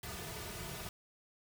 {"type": "noise with comb filter", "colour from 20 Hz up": "pink", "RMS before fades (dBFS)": -44, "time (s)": [0.03, 0.89], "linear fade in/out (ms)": 2, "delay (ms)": 3.7, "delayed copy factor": -0.75, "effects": []}